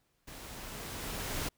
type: noise with level ramp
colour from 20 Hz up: pink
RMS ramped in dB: -48 to -35 dBFS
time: 0.27-1.49 s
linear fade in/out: 10 ms
effects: pink hiss -75 dBFS RMS until 1.57 s